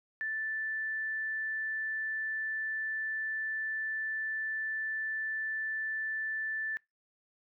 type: tone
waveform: sine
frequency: 1760 Hz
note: A6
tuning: in tune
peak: -32 dBFS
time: 0.21-6.77 s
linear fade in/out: 0 ms
effects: noise-tail reverb RT60 0.2 s tail -24 dB re dry